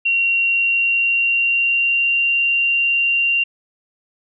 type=tone with pitch glide; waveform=sine; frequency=2748 to 2769 Hz; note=F7 to F7; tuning=-29 to -15 cents; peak=-14 dBFS; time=0.05-3.44 s; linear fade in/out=10 ms; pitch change=+14 cents; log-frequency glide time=0.23-2.19 s; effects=none